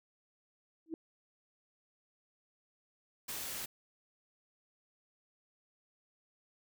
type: tone with exponential growth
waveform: sine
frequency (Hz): 323.1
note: E4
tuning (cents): -35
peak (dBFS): -32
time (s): 0.86-0.94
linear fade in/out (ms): 1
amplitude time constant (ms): 16
type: noise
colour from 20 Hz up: white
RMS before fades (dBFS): -41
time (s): 3.28-3.66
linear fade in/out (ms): 10
effects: none